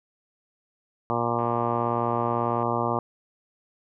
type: harmonic tone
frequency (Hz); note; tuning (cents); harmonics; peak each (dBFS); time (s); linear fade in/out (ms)
118.2; A#2; +24; 1 / 2 / 3 / 4 / 5 / 6 / 7 / 8 / 9 / 10; -32 / -32 / -32 / -32 / -32 / -32 / -32 / -32 / -32 / -32; 1.1-2.99; 0
type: click train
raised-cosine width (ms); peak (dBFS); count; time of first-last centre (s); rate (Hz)
0.5; -31; 126; 1.39-2.628; 101
effects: none